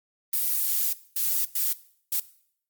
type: noise bursts at uneven times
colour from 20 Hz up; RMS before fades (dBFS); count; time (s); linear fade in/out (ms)
violet; -25; 4; 0.33-0.93 / 1.16-1.45 / 1.55-1.73 / 2.12-2.2; 5
effects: noise-tail reverb RT60 0.6 s tail -18 dB re dry + Opus 32 kbps